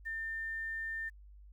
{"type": "tone with quantisation", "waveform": "sine", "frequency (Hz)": 1800, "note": "A6", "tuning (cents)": 39, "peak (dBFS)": -36, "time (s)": [0.05, 1.1], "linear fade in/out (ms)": 20, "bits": 11, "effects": ["added 50 Hz sine -52 dBFS peak until 1.52 s"]}